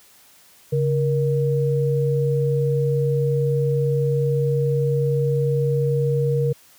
sine tone pair together, 140 / 471.2 Hz, C#3 / A#4, +18 / +19 cents, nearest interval octave + major sixth, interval 2101 cents, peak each -19 / -21 dBFS, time 0.72-6.53 s, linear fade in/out 10 ms, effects white hiss -52 dBFS RMS until 6.78 s + high-pass 60 Hz 12 dB/octave

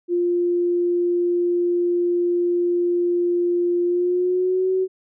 sine tone with pitch glide, 350.1 to 375.2 Hz, F4 to F#4, +4 to +24 cents, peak -17 dBFS, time 0.08-4.88 s, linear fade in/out 50 ms, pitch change +120 cents, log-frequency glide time 3.85-4.71 s, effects none

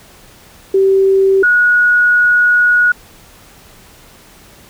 sine tone pair in turn, 386.8 / 1455.3 Hz, G4 / F#6, -23 / -29 cents, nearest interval octave + major seventh, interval 2294 cents, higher second, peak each -7 dBFS, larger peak neither, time 0.74-1.43 / 1.43-2.92 s, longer second, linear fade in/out 5 ms, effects pink hiss -42 dBFS RMS until 4.69 s

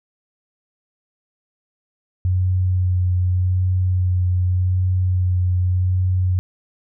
sine tone with vibrato, 91.3 Hz, F#2, 23 cents flat, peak -15 dBFS, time 2.25-6.39 s, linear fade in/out 0 ms, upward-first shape sine, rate 0.85 Hz, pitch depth 16 cents each way, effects none

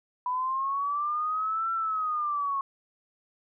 sine linear two-way sweep, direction up then down, 987.8 to 1353 to 1089 Hz, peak -26 dBFS, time 0.26-2.61 s, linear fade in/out 2 ms, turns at 1.72 s, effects none

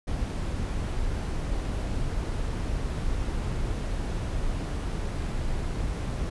brown noise, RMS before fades -29 dBFS, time 0.07-6.3 s, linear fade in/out 10 ms, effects resampled to 24000 Hz

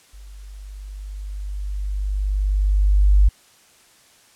sine tone with level ramp, 49.67 Hz, G1, 24 cents sharp, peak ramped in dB -38 to -9 dBFS, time 0.13-3.29 s, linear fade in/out 10 ms, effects white hiss -53 dBFS RMS until 4.35 s + low-pass 10000 Hz 12 dB/octave

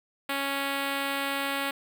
5% pulse tone with notch filter, 277.2 Hz, C#4, in tune, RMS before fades -30 dBFS, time 0.29-1.71 s, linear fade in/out 5 ms, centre 6800 Hz, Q 1.4, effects none

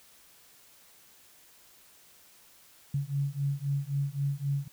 sine beating tone pair, 138.59 / 142.39 Hz, C#3 / C#3, 0 / +47 cents, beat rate 3.8 Hz, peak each -31 dBFS, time 2.94-4.68 s, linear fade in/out 5 ms, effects white hiss -58 dBFS RMS until 4.72 s

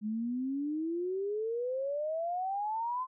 sine exponential sweep, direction up, 207.7 to 1046.5 Hz, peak -31 dBFS, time 0.01-3.07 s, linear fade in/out 50 ms, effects none

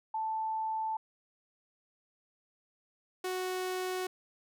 sine / sawtooth tone pair in turn, 880 / 369.3 Hz, A5 / F#4, 0 / -3 cents, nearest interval octave + minor third, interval 1503 cents, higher first, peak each -31 / -29 dBFS, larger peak second, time 0.14-0.97 / 3.24-4.07 s, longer neither, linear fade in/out 5 ms, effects none

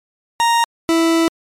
40% pulse tone pair in turn, 932.3 / 329.6 Hz, A#5 / E4, 0 / 0 cents, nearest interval octave + tritone, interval 1800 cents, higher first, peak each -11 dBFS, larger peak neither, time 0.4-0.64 / 0.89-1.28 s, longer second, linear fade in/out 0 ms, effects low-pass 11000 Hz 12 dB/octave + MP3 96 kbps

